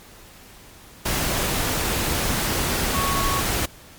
sine tone in noise, 1108.7 Hz, C#6, in tune, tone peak -24 dBFS, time 2.94-3.41 s, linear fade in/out 10 ms, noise pink, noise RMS -23 dBFS, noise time 1.05-3.66 s, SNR -4 dB, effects pink hiss -46 dBFS RMS until 3.98 s + MP3 96 kbps

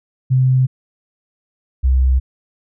sine tone pair in turn, 129.5 / 64.75 Hz, C3 / C2, -17 / -17 cents, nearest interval octave, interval 1200 cents, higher first, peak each -10 dBFS, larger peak neither, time 0.3-0.67 / 1.83-2.2 s, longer neither, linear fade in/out 20 ms, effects none

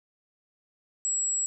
sine tone, 7740 Hz, B8, 36 cents flat, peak -25 dBFS, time 1.05-1.46 s, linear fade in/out 0 ms, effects none

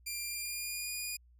10% pulse tone with pitch glide, 2386 to 2446 Hz, D7 to D#7, +27 to -30 cents, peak -28 dBFS, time 0.06-1.17 s, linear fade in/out 10 ms, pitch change +43 cents, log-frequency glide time 0.23-0.94 s, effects added 60 Hz sine -59 dBFS peak until 1.39 s

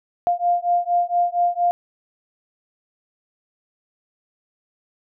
sine beating tone pair, 699 / 703.3 Hz, F5 / F5, +1 / +12 cents, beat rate 4.3 Hz, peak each -20 dBFS, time 0.27-1.71 s, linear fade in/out 0 ms, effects none

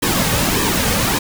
pink noise with flanger, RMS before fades -17 dBFS, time 0.02-1.19 s, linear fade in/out 10 ms, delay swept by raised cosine 1.4 to 3 ms, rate 1.7 Hz, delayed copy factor -0.6, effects none

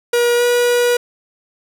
45% pulse tone with pitch glide, 478.8 to 484.4 Hz, A#4 to B4, +46 to -34 cents, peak -12 dBFS, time 0.13-0.97 s, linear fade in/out 5 ms, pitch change +20 cents, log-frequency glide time 0.36-0.43 s, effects none

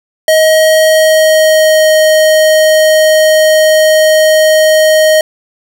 square tone with pitch glide, 631 to 624.5 Hz, D#5 to D#5, +24 to +6 cents, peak -5 dBFS, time 0.28-5.21 s, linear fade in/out 2 ms, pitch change -18 cents, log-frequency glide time 0.87-1.92 s, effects none

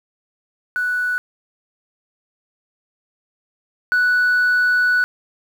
sine tone pair in turn, 1480 / 1480 Hz, F#6 / F#6, 0 / 0 cents, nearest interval unison, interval 0 cents, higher neither, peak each -17 / -11 dBFS, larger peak second, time 0.76-1.18 / 3.92-5.04 s, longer second, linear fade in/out 0 ms, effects tanh soft clip ceiling -12 dBFS + 7-bit

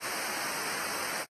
pink noise with comb filter, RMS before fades -35 dBFS, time 0-1.26 s, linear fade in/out 50 ms, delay 0.28 ms, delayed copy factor -0.8, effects high-pass 150 Hz 12 dB/octave + AAC 32 kbps

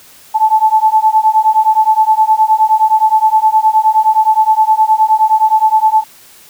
sine beating tone pair, 867 / 876.6 Hz, A5 / A5, -26 / -7 cents, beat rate 9.6 Hz, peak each -10 dBFS, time 0.34-6.04 s, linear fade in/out 20 ms, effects white hiss -41 dBFS RMS until 6.49 s

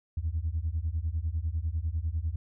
sine beating tone pair, 75.5 / 85.5 Hz, D2 / F2, +48 / -36 cents, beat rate 10 Hz, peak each -30 dBFS, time 0.17-2.36 s, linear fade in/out 5 ms, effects tanh soft clip ceiling -22 dBFS

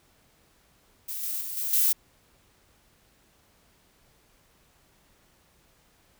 violet noise with level steps, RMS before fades -34 / -31 / -35 / -30 / -22 dBFS, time 1.08-1.93 s, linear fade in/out 10 ms, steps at 1.23 / 1.41 / 1.57 / 1.73 s, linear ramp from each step 2 ms, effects pink hiss -63 dBFS RMS until 6.19 s

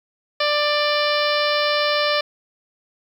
harmonic tone, 591 Hz, D5, 11 cents sharp, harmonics 1 / 2 / 3 / 4 / 5 / 6 / 7 / 8 / 9, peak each -21 / -24 / -26 / -27 / -28 / -29 / -29 / -30 / -31 dBFS, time 0.4-2.21 s, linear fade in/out 5 ms, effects 8-bit

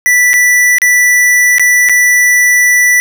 square tone with dropouts, 1970 Hz, B6, 5 cents flat, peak -6 dBFS, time 0.06-3 s, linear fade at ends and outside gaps 0 ms, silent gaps 0.333-0.339 / 0.784-0.818 / 1.583-1.596 / 1.888-1.895 s, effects none

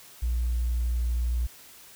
triangle tone with tanh clipping, 59.7 Hz, A#1, 42 cents sharp, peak -23 dBFS, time 0.22-1.47 s, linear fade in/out 10 ms, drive 2 dB, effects white hiss -50 dBFS RMS until 1.95 s

